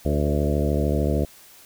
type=harmonic tone with a mistuned harmonic; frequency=73.42 Hz; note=D2; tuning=in tune; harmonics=1 / 2 / 3 / 4 / 5 / 6 / 7 / 8 / 9; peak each=-23 / -26 / -28 / -29 / -30 / -31 / -31 / -32 / -33 dBFS; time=0.05-1.25 s; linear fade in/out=5 ms; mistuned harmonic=7; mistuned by=-20 cents; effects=white hiss -49 dBFS RMS until 1.65 s